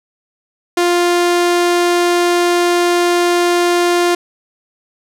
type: tone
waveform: sawtooth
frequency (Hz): 350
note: F4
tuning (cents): +4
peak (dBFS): -7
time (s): 0.77-4.15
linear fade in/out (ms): 5
effects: low-pass 11000 Hz 12 dB/octave